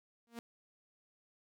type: tone with exponential growth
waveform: sawtooth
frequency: 233.6 Hz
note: A#3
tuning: 4 cents sharp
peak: -36 dBFS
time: 0.27-0.39 s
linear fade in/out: 0 ms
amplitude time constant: 26 ms
effects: none